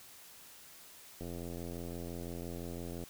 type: click train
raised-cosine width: 2 ms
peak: -30 dBFS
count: 158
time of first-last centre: 1.21-3.038 s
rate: 85.9 Hz
effects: white hiss -55 dBFS RMS until 3.09 s